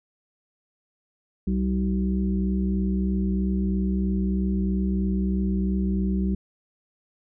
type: harmonic tone with a mistuned harmonic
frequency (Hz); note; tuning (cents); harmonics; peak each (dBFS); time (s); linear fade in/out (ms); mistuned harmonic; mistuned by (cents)
63.1; B1; +38; 1 / 3 / 5 / 6; -26 / -23 / -34 / -36; 1.47-6.35; 5; 3; +20
effects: none